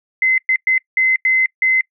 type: tone bursts at uneven times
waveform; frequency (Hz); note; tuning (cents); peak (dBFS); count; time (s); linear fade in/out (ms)
sine; 2054; C7; -33; -11; 6; 0.22-0.38 / 0.49-0.56 / 0.67-0.78 / 0.97-1.16 / 1.25-1.46 / 1.62-1.81; 2
effects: noise-tail reverb RT60 0.1 s tail -26 dB re dry